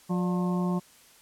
harmonic tone with a mistuned harmonic, 179 Hz, F3, 43 cents sharp, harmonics 1 / 2 / 3 / 4 / 5 / 6, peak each -25 / -34 / -40 / -41 / -40 / -39 dBFS, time 0.09-0.8 s, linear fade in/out 20 ms, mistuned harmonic 3, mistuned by +150 cents, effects white hiss -56 dBFS RMS until 1.21 s + low-pass 12000 Hz 12 dB/octave

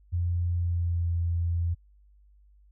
sine tone with pitch glide, 87 to 85.16 Hz, F2 to F2, -6 to -43 cents, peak -24 dBFS, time 0.12-1.75 s, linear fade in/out 20 ms, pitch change -37 cents, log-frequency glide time 0.55-1.09 s, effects added 50 Hz sine -55 dBFS peak until 2.71 s

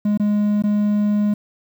triangle tone with dropouts, 207.7 Hz, G#3, in tune, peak -13 dBFS, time 0.05-1.34 s, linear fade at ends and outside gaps 5 ms, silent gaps 0.175-0.197 / 0.623-0.637 s, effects 8-bit

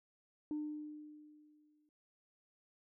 sine tone with exponential decay, 301.2 Hz, D4, 44 cents sharp, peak -34 dBFS, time 0.51-1.89 s, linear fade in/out 1 ms, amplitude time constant 300 ms, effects tanh soft clip ceiling -33 dBFS

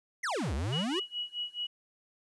square exponential two-way sweep, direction down then up, 2200 to 63 to 410.9 Hz, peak -31 dBFS, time 0.23-1 s, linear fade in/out 10 ms, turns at 0.54 s
sine tone with tremolo, 2919 Hz, F#7, 24 cents flat, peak -31 dBFS, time 0.72-1.67 s, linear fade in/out 10 ms, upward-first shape sine, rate 4.7 Hz, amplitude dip 95%
effects resampled to 22050 Hz + 11-bit

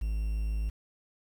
triangle tone with quantisation, 53.5 Hz, A1, 48 cents flat, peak -26 dBFS, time 0.01-0.7 s, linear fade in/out 10 ms, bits 9, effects none

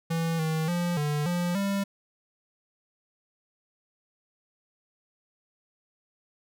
square tone with pitch steps, 165 / 158.8 / 174.5 / 148 / 175.4 / 198.2 Hz, E3 / D#3 / F3 / D3 / F3 / G3, +2 / +36 / -1 / +14 / +8 / +19 cents, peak -26 dBFS, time 0.1-1.84 s, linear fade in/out 10 ms, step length 290 ms, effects none

